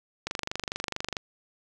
click train, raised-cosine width 0.2 ms, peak -13 dBFS, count 23, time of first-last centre 0.27-1.168 s, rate 24.5 Hz, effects none

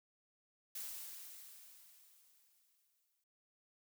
blue noise with exponential decay, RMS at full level -44 dBFS, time 0.75-3.24 s, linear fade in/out 5 ms, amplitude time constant 540 ms, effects noise-tail reverb RT60 0.6 s tail -23 dB re dry

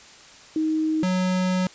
sine / square tone pair in turn, 314 / 184.29 Hz, D#4 / F#3, +16 / -7 cents, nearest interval major sixth, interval 923 cents, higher first, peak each -20 / -21 dBFS, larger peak first, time 0.56-1.03 / 1.03-1.67 s, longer second, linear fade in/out 2 ms, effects white hiss -47 dBFS RMS until 1.74 s + resampled to 16000 Hz

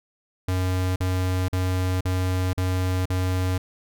square tone bursts, 92.2 Hz, F#2, 6 cents flat, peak -22 dBFS, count 6, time 0.48-3.58 s, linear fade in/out 5 ms, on 480 ms, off 44 ms, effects none

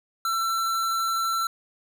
square tone, 1344 Hz, E6, 33 cents sharp, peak -24 dBFS, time 0.25-1.47 s, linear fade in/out 2 ms, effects none

